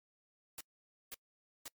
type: noise bursts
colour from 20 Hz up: white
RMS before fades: -45 dBFS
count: 3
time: 0.58-1.681 s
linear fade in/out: 2 ms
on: 27 ms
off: 510 ms
effects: noise-tail reverb RT60 0.1 s tail -26 dB re dry + MP3 96 kbps